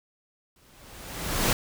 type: noise with exponential growth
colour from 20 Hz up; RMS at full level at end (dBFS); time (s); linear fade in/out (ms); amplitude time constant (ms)
pink; -21; 0.56-1.53; 2; 210
effects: none